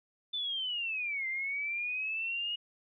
sine linear two-way sweep, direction down then up, 3545 to 2071 to 2891 Hz, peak -32 dBFS, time 0.33-2.56 s, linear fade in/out 10 ms, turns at 1.27 s, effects none

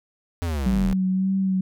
square linear sweep, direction down, 89.3 to 34.65 Hz, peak -24 dBFS, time 0.42-0.93 s, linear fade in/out 0 ms
sine tone with vibrato, 189.6 Hz, F#3, 43 cents sharp, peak -19 dBFS, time 0.66-1.61 s, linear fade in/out 5 ms, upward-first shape sine, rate 1.8 Hz, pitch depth 28 cents each way
effects none

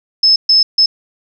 sine tone bursts at uneven times, 5220 Hz, E8, 18 cents flat, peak -6 dBFS, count 3, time 0.23-0.36 / 0.49-0.63 / 0.78-0.86 s, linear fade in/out 5 ms, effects none

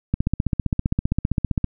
click train, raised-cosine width 5 ms, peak -7 dBFS, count 24, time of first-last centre 0.14-1.643 s, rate 15.3 Hz, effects none

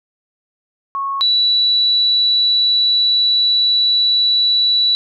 sine tone pair in turn, 1100 / 3942 Hz, C#6 / B7, -14 / -4 cents, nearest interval octave + minor seventh, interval 2210 cents, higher second, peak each -18 / -11 dBFS, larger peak second, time 0.95-1.21 / 1.21-4.95 s, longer second, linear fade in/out 0 ms, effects none

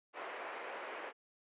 pink band-pass noise, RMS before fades -45 dBFS, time 0.13-1.13 s, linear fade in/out 50 ms, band 420 to 2400 Hz, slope 24 dB/octave, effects resampled to 8000 Hz

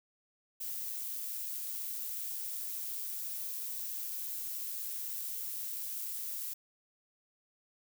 violet noise with amplitude modulation, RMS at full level -38 dBFS, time 0.6-6.54 s, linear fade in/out 10 ms, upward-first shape sine, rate 114 Hz, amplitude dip 25%, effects none

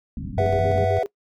white low-pass noise, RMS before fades -31 dBFS, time 0.17-0.85 s, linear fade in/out 2 ms, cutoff 280 Hz, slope 96 dB/octave
sine tone with vibrato, 95.5 Hz, G2, 45 cents flat, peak -23 dBFS, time 0.37-0.99 s, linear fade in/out 5 ms, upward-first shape triangle, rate 4.3 Hz, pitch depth 32 cents each way
triangle chord, B suspended fourth, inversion none, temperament equal, 493.9 / 659.3 / 740 Hz, B4 / E5 / F#5, 0 / 0 / 0 cents, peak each -23 / -20 / -23 dBFS, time 0.38-1.03 s, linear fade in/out 2 ms
sine tone with tremolo, 405 Hz, G#4, 43 cents flat, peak -25 dBFS, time 0.4-1.06 s, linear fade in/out 0 ms, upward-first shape square, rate 7.9 Hz, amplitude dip 75%
effects noise-tail reverb RT60 0.1 s tail -21 dB re dry

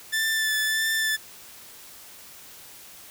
sawtooth tone with vibrato, 1760 Hz, A6, in tune, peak -19 dBFS, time 0.12-1.17 s, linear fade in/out 20 ms, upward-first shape sine, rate 1.6 Hz, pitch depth 18 cents each way, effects white hiss -46 dBFS RMS until 3.1 s

